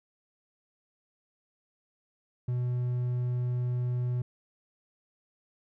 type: tone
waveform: triangle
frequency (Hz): 123.47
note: B2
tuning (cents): 0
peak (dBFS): -25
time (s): 2.48-4.22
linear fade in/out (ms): 5
effects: none